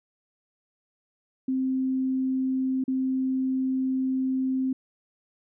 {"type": "tone with dropouts", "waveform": "sine", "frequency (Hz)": 261.6, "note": "C4", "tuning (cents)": 0, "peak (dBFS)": -23, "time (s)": [1.48, 4.73], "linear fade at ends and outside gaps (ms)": 5, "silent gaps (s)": [2.84, 2.879], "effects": []}